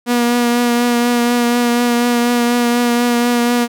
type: tone with vibrato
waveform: sawtooth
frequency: 240.1 Hz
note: B3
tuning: 49 cents flat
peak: -8 dBFS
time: 0.06-3.68 s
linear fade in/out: 50 ms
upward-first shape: triangle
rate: 4.1 Hz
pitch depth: 22 cents each way
effects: none

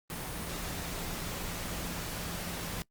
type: tone in noise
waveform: sine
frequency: 172.4 Hz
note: F3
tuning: 22 cents flat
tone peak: -45 dBFS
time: 0.1-2.82 s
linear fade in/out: 0 ms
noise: pink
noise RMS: -38 dBFS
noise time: 0.1-2.82 s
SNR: -10 dB
effects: noise-tail reverb RT60 0.1 s tail -24 dB re dry + Opus 32 kbps

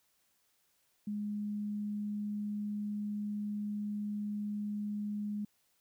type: tone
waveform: sine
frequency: 207.7 Hz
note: G#3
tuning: in tune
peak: -34 dBFS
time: 1.07-5.45 s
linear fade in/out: 5 ms
effects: white hiss -74 dBFS RMS until 5.8 s

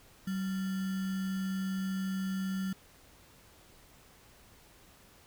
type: tone with sample-and-hold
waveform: sine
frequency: 190.4 Hz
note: F#3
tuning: 50 cents sharp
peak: -31 dBFS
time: 0.27-2.73 s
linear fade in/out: 5 ms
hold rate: 1575 Hz
effects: pink hiss -59 dBFS RMS until 5.26 s

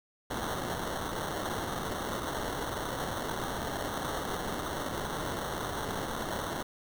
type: noise with sample-and-hold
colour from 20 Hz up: white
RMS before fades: -35 dBFS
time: 0.3-6.63 s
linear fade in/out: 10 ms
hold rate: 2450 Hz
effects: none

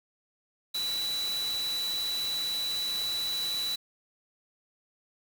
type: tone in noise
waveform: sine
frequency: 3951 Hz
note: B7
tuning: in tune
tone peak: -29 dBFS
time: 0.74-3.76 s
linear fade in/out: 10 ms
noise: white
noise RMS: -39 dBFS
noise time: 0.74-3.76 s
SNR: +7 dB
effects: none

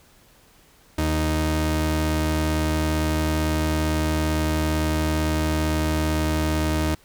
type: tone pair together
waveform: sawtooth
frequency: 77.78 / 155.56 Hz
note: D#2 / D#3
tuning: 0 / 0 cents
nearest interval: octave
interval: 1200 cents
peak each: -18 dBFS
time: 0.98-6.95 s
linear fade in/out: 5 ms
effects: pink hiss -55 dBFS RMS until 7.04 s

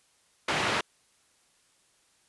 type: band-pass noise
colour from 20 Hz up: white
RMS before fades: -28 dBFS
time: 0.48-0.81 s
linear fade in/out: 5 ms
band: 120 to 2400 Hz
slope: 12 dB/octave
effects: white hiss -66 dBFS RMS until 2.28 s + resampled to 24000 Hz

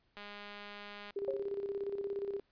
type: click train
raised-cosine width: 0.3 ms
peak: -32 dBFS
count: 193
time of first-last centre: 0.17-1.107 s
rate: 205 Hz
type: tone with tremolo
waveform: sine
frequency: 399.2 Hz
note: G4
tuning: 32 cents sharp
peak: -33 dBFS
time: 1.16-2.4 s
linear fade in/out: 5 ms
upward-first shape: square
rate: 17 Hz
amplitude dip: 55%
type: tone with exponential decay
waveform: sine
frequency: 542 Hz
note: C#5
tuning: 39 cents flat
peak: -30 dBFS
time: 1.28-1.52 s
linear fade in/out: 1 ms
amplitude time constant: 51 ms
effects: pink hiss -75 dBFS RMS until 2.51 s + resampled to 11025 Hz

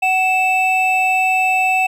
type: tone pair together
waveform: triangle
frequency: 750.3 / 2637 Hz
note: F#5 / E7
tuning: +24 / 0 cents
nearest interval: octave + minor seventh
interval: 2176 cents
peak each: -14 dBFS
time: 0.02-1.87 s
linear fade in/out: 10 ms
effects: none

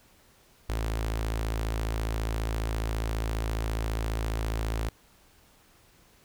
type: tone with notch filter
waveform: sawtooth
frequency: 54.7 Hz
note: A1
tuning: 9 cents flat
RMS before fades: -30 dBFS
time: 0.69-4.89 s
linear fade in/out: 5 ms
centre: 180 Hz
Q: 1.4
effects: pink hiss -60 dBFS RMS until 6.24 s

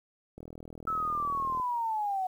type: click train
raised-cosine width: 2 ms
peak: -31 dBFS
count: 50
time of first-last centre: 0.38-1.599 s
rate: 40.2 Hz
type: linear sweep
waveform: sine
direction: down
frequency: 1318.5 to 735 Hz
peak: -28 dBFS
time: 0.87-2.27 s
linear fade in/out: 5 ms
effects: 10-bit

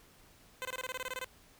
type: tone bursts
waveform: 10% pulse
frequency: 512 Hz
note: C5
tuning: 38 cents flat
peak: -28 dBFS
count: 12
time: 0.62-1.245 s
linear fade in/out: 0 ms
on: 31 ms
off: 23 ms
effects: pink hiss -61 dBFS RMS until 1.59 s

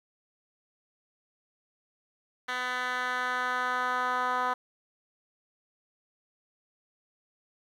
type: tone with band-pass filter sweep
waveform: 10% pulse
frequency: 250.7 Hz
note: B3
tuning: 26 cents sharp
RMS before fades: -30 dBFS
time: 2.48-4.54 s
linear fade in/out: 10 ms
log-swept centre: 2100 to 1100 Hz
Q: 1.8
effects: 10-bit

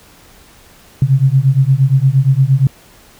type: beating tone pair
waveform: sine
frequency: 130.2 / 138.8 Hz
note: C3 / C#3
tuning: -8 / +3 cents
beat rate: 8.6 Hz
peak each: -11 dBFS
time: 1.02-2.67 s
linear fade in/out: 2 ms
effects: pink hiss -44 dBFS RMS until 3.19 s

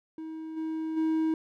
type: tone with level steps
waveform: triangle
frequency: 318.4 Hz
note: D#4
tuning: 40 cents sharp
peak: -34 / -28 / -22 dBFS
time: 0.18-1.34 s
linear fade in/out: 2 ms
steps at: 0.56 / 0.96 s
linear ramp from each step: 20 ms
effects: none

